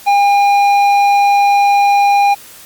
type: tone with tanh clipping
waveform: sine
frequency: 807 Hz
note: G#5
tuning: 50 cents flat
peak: -9 dBFS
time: 0.06-2.35 s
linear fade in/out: 20 ms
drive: 10 dB
effects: white hiss -37 dBFS RMS until 2.65 s + Opus 48 kbps